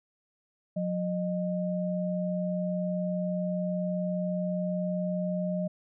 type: tone pair together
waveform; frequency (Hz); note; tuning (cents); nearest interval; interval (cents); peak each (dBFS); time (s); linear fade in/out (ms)
sine; 180.5 / 614.5; F#3 / D#5; -43 / -22; octave + major sixth; 2121; -29 / -32; 0.76-5.68; 10
effects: none